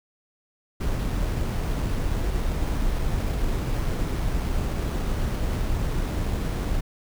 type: noise with sample-and-hold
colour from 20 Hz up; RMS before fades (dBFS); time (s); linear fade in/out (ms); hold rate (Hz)
brown; -25; 0.8-6.81; 10; 7350
effects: none